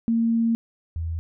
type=tone pair in turn; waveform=sine; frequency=229.3 / 82.2 Hz; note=A#3 / E2; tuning=-28 / -4 cents; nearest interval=octave + tritone; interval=1776 cents; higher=first; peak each=-18 / -25 dBFS; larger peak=first; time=0.08-0.55 / 0.96-1.19 s; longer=first; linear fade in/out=0 ms; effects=none